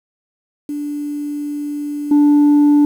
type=tone with level steps; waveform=sine; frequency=292.5 Hz; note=D4; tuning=7 cents flat; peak=-20 / -5 dBFS; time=0.69-2.85 s; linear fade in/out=2 ms; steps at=2.11 s; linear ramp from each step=5 ms; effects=tanh soft clip ceiling -7 dBFS + 7-bit